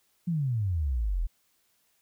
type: exponential sweep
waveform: sine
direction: down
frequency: 180 to 38.04 Hz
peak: -25 dBFS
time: 0.27-1.27 s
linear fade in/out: 10 ms
effects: white hiss -70 dBFS RMS until 2.01 s